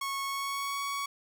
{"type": "tone with pitch glide", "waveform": "sawtooth", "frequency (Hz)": [1100, 1120.5], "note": ["C#6", "C#6"], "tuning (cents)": [-14, 18], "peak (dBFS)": -28, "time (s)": [0.01, 1.06], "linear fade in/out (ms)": 5, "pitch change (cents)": 32, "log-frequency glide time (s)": [0.24, 0.81], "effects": []}